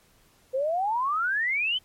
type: exponential sweep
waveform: sine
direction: up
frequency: 505 to 3136 Hz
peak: -23 dBFS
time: 0.53-1.79 s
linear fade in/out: 20 ms
effects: pink hiss -61 dBFS RMS until 1.84 s + MP3 64 kbps